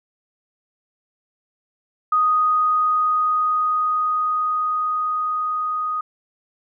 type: tone with level ramp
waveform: sine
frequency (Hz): 1244.5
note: D#6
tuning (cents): 0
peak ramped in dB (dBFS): -14 to -21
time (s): 2.12-6.01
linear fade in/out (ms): 5
effects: none